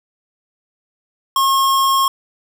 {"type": "tone", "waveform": "square", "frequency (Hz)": 1081, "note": "C#6", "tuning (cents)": -44, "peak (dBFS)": -13, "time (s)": [1.36, 2.08], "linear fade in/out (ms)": 2, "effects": ["9-bit"]}